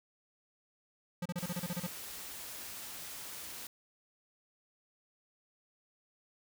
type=tone bursts; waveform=square; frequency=176.2 Hz; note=F3; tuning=16 cents sharp; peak=-35 dBFS; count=10; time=1.22-1.868 s; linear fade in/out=5 ms; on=36 ms; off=32 ms
type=noise; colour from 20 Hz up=white; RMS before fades=-45 dBFS; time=1.38-3.67 s; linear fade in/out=2 ms
effects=none